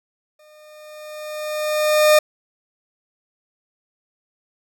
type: tone with exponential growth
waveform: 40% pulse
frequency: 608 Hz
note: D#5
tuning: 40 cents flat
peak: -8 dBFS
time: 0.39-2.19 s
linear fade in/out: 5 ms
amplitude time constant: 390 ms
effects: none